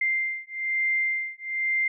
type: beating tone pair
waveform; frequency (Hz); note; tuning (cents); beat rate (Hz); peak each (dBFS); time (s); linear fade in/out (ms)
sine; 2093 / 2094.1; C7 / C7; 0 / +1; 1.1; -27; 0.01-1.88; 5
effects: none